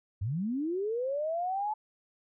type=linear sweep; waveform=sine; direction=up; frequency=86.9 to 869 Hz; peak=-29 dBFS; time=0.21-1.74 s; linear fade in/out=10 ms; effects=none